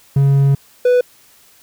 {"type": "tone pair in turn", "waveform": "triangle", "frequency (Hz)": [138.59, 494.9], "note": ["C#3", "B4"], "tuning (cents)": [0, 4], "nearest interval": "octave + minor seventh", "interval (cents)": 2204, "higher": "second", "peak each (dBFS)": -7, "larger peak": "neither", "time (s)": [[0.16, 0.55], [0.85, 1.01]], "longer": "first", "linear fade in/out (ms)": 5, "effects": ["white hiss -49 dBFS RMS until 1.62 s"]}